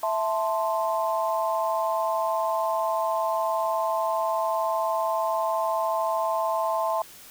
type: chord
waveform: sine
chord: A minor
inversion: second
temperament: equal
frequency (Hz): 659.3 / 880 / 1046.5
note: E5 / A5 / C6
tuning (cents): 0 / 0 / 0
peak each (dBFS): -26 / -28 / -28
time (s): 0.03-7.02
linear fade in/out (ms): 2
effects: white hiss -47 dBFS RMS until 7.3 s